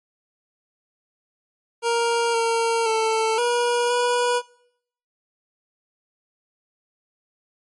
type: tone with pitch steps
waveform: 25% pulse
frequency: 467.3 / 459.3 / 444.1 / 481.1 / 487.1 Hz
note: A#4 / A#4 / A4 / B4 / B4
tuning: +4 / -26 / +16 / -45 / -24 cents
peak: -15 dBFS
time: 1.82-4.42 s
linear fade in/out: 50 ms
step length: 520 ms
effects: noise-tail reverb RT60 0.7 s tail -22 dB re dry + MP3 48 kbps